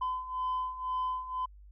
sine beating tone pair, 1016 / 1018 Hz, B5 / C6, +49 / -48 cents, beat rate 2 Hz, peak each -35 / -31 dBFS, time 0.01-1.46 s, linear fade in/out 10 ms, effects tanh soft clip ceiling -27 dBFS + added 50 Hz sine -50 dBFS peak until 1.71 s

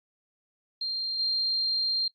sine tone with level steps, 4186 Hz, C8, in tune, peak -28 / -24 dBFS, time 0.81-2.08 s, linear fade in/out 5 ms, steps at 1.19 s, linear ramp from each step 5 ms, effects noise-tail reverb RT60 0.1 s tail -20 dB re dry + Opus 48 kbps

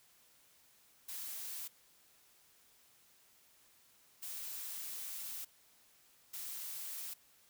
blue noise bursts at uneven times, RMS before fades -44 dBFS, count 3, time 1.08-1.68 / 4.22-5.45 / 6.33-7.14 s, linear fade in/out 10 ms, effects white hiss -67 dBFS RMS until 7.49 s

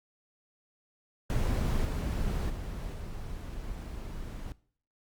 brown noise with level steps, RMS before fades -28 / -31 / -37 / -39 dBFS, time 1.3-4.52 s, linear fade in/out 0 ms, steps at 1.84 / 2.49 / 2.93 s, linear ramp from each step 10 ms, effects noise-tail reverb RT60 0.5 s tail -20 dB re dry + Opus 48 kbps

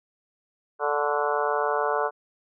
harmonic tone with a mistuned harmonic, 146.7 Hz, D3, 2 cents flat, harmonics 3 / 4 / 5 / 6 / 7 / 8 / 9 / 10, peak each -28 / -29 / -30 / -31 / -31 / -32 / -33 / -33 dBFS, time 0.79-2.11 s, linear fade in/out 50 ms, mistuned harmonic 8, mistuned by -57 cents, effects none

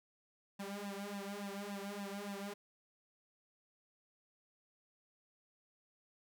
sawtooth tone with flanger, 200.8 Hz, G3, 42 cents sharp, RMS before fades -44 dBFS, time 0.59-2.54 s, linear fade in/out 10 ms, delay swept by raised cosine 1.1 to 3.7 ms, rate 3.5 Hz, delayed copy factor +1, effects none

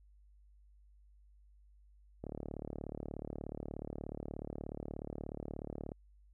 click train, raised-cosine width 2 ms, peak -28 dBFS, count 136, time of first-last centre 2.24-5.918 s, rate 36.7 Hz, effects added 50 Hz sine -60 dBFS peak until 6.33 s

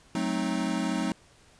square chord, F# diminished seventh, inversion none, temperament equal with one note detuned, 185 / 217.2 / 261.6 / 311.1 Hz, F#3 / A3 / C4 / Eb4, 0 / -22 / 0 / 0 cents, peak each -33 dBFS, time 0.15-1.12 s, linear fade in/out 2 ms, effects pink hiss -58 dBFS RMS until 1.59 s + resampled to 22050 Hz

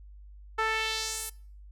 sawtooth tone with band-pass filter sweep, 441.2 Hz, A4, 5 cents sharp, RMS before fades -31 dBFS, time 0.58-1.3 s, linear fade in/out 10 ms, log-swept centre 1300 to 12000 Hz, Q 1.6, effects noise-tail reverb RT60 0.5 s tail -23 dB re dry + added 50 Hz sine -46 dBFS peak until 1.71 s

